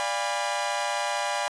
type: chord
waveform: sawtooth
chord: D diminished seventh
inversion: none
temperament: equal with one note detuned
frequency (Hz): 587.3 / 698.5 / 814 / 987.8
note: D5 / F5 / Ab5 / Cb6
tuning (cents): 0 / 0 / -35 / 0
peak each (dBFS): -28 / -30 / -26 / -28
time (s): 0-1.48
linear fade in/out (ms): 0
effects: resampled to 22050 Hz